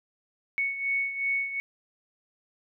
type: beating tone pair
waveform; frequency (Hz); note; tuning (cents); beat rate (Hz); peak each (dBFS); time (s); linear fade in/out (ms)
sine; 2217 / 2219.7; C#7 / C#7; 0 / +2; 2.7; -27 / -33; 0.58-1.6; 0
effects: none